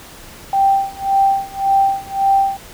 sine tone with tremolo, 784 Hz, G5, in tune, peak -9 dBFS, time 0.53-2.57 s, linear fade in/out 2 ms, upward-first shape sine, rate 1.8 Hz, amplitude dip 95%, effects pink hiss -38 dBFS RMS until 2.73 s

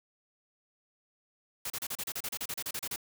white noise bursts, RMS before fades -36 dBFS, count 16, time 1.65-2.961 s, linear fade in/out 5 ms, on 51 ms, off 33 ms, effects none

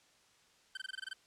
25% pulse tone bursts, 1544 Hz, G6, 27 cents flat, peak -35 dBFS, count 9, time 0.75-1.133 s, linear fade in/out 5 ms, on 23 ms, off 22 ms, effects white hiss -67 dBFS RMS until 1.26 s + low-pass 7000 Hz 12 dB/octave

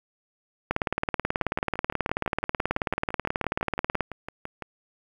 two click trains, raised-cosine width 0.5 ms, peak -9 / -19 dBFS, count 62 / 21, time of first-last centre 0.71-4.007 / 1.25-4.623 s, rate 18.5 / 5.93 Hz, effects 8-bit

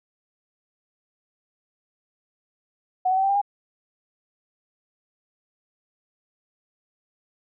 sine tone with pitch steps, 740 / 753.8 / 767.9 / 782.2 / 796.8 / 811.7 Hz, F#5 / F#5 / G5 / G5 / G5 / G#5, 0 / +32 / -36 / -4 / +28 / -40 cents, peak -18 dBFS, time 3.05-3.416 s, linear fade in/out 10 ms, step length 61 ms, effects none

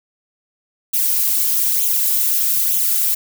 violet noise with flanger, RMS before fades -17 dBFS, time 0.93-3.15 s, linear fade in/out 10 ms, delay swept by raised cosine 0.29 to 4.59 ms, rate 1.1 Hz, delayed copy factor +0.95, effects none

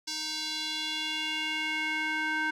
square tone with band-pass filter sweep, 311.1 Hz, D#4, in tune, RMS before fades -32 dBFS, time 0.07-2.51 s, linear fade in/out 10 ms, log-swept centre 5100 to 1600 Hz, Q 2.7, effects none

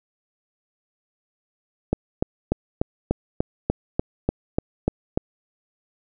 click train, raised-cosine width 2 ms, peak -6 dBFS, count 12, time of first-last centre 1.93-5.175 s, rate 3.39 Hz, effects none

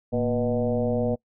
sine tone with frequency modulation, 361.6 Hz, F#4, 40 cents flat, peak -21 dBFS, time 0.12-1.16 s, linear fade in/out 20 ms, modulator 127 Hz, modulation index 2.2, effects noise-tail reverb RT60 0.1 s tail -24 dB re dry

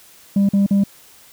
sine tone bursts, 198.9 Hz, G3, 25 cents sharp, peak -9 dBFS, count 3, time 0.36-0.838 s, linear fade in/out 5 ms, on 130 ms, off 44 ms, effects tanh soft clip ceiling -11 dBFS + white hiss -47 dBFS RMS until 1.32 s

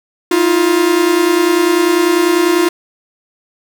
45% pulse tone pair together, 320.4 / 350.5 Hz, E4 / F4, -49 / +6 cents, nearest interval major second, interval 155 cents, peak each -15 / -11 dBFS, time 0.31-2.69 s, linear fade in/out 5 ms, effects 8-bit

